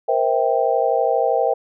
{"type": "chord", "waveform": "sine", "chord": "C dominant seventh", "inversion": "third", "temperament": "just", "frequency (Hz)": [470.9, 523.3, 654.1, 784.9], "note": ["Bb4", "C5", "E5", "G5"], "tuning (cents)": [18, 0, -14, 2], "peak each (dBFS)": -21, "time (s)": [0.08, 1.54], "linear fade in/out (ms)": 10, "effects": []}